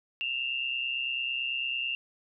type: tone pair together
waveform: sine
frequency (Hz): 2672 / 2801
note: E7 / F7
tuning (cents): +23 / +4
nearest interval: minor second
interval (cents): 81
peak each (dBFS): -33 / -31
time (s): 0.21-1.95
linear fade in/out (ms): 0
effects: none